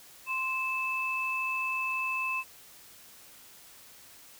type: tone pair together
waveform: sine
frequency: 1041 / 2623 Hz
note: C6 / E7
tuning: -9 / -9 cents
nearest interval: octave + major third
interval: 1600 cents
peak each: -34 / -30 dBFS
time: 0.26-2.44 s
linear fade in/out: 50 ms
effects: white hiss -53 dBFS RMS until 4.39 s